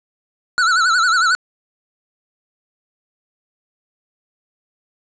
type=tone with vibrato; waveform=square; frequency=1402 Hz; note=F6; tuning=6 cents sharp; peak=-13 dBFS; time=0.58-1.35 s; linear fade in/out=0 ms; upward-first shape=sine; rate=11 Hz; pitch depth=120 cents each way; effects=resampled to 16000 Hz + 8-bit